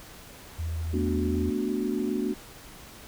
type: tone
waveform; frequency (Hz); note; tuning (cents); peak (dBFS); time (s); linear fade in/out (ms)
sine; 81.6; E2; -17; -28; 0.58-1.51; 20
type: chord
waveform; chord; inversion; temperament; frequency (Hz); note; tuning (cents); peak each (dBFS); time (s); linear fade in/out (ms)
sine; B minor seventh; third; equal with one note detuned; 220 / 246.9 / 292.5 / 370; A3 / B3 / D4 / F#4; 0 / 0 / -7 / 0; -31; 0.93-2.34; 10
effects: pink hiss -47 dBFS RMS until 3.07 s